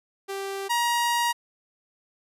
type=tone pair in turn; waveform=sawtooth; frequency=392 / 948.6 Hz; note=G4 / A#5; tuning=0 / +30 cents; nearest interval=octave + minor third; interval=1530 cents; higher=second; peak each=-26 / -18 dBFS; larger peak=second; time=0.28-0.69 / 0.69-1.33 s; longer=second; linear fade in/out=20 ms; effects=resampled to 32000 Hz